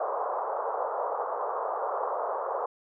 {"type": "band-pass noise", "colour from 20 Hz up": "pink", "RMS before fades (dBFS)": -31, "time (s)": [0, 2.66], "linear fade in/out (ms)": 5, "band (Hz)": [470, 1200], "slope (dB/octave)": 48, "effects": []}